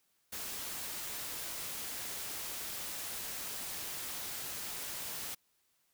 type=noise; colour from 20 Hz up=white; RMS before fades=-41 dBFS; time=0.32-5.35 s; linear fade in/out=10 ms; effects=white hiss -75 dBFS RMS until 5.93 s